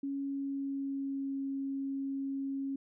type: tone with pitch glide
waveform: sine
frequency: 277.2 to 273.1 Hz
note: C#4 to C#4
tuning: 0 to -26 cents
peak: -33 dBFS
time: 0.03-2.76 s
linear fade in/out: 5 ms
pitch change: -26 cents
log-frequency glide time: 0.17-1.41 s
effects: none